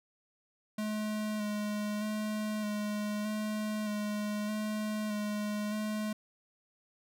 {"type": "tone with vibrato", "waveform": "square", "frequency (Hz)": 211.3, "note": "G#3", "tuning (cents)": 30, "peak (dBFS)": -33, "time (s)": [0.78, 6.13], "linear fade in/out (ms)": 5, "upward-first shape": "square", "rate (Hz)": 0.81, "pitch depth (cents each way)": 17, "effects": []}